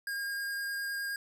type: tone with vibrato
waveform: square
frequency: 1619 Hz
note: G#6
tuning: 45 cents flat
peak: -34 dBFS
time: 0.07-1.16 s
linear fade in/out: 2 ms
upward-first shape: triangle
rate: 9.7 Hz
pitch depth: 9 cents each way
effects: none